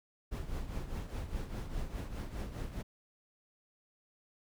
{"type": "noise with tremolo", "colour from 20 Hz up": "brown", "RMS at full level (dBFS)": -36, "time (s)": [0.31, 2.83], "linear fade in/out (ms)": 20, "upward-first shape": "triangle", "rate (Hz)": 4.9, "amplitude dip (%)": 70, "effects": []}